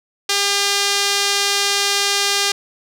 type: tone with band-pass filter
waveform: sawtooth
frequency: 401.5 Hz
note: G4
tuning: 41 cents sharp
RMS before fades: -18 dBFS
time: 0.29-2.52 s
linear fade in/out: 5 ms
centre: 4900 Hz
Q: 1.1
effects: none